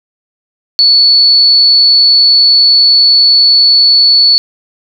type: tone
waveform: sine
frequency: 4435 Hz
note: C#8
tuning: in tune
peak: -3 dBFS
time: 0.79-4.38 s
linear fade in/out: 0 ms
effects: none